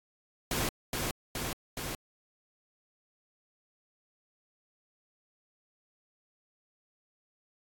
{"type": "noise with echo", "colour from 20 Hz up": "pink", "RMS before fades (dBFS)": -31, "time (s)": [0.51, 0.69], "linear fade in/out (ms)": 2, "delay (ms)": 420, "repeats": 3, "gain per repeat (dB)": -2, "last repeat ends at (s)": 1.95, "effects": ["AAC 64 kbps"]}